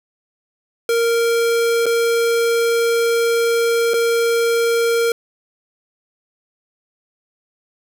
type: tone with dropouts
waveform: square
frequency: 464.6 Hz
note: A#4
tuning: 6 cents flat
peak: -15 dBFS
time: 0.89-5.12 s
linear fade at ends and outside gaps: 2 ms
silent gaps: 1.858-1.864 / 3.936-3.94 s
effects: none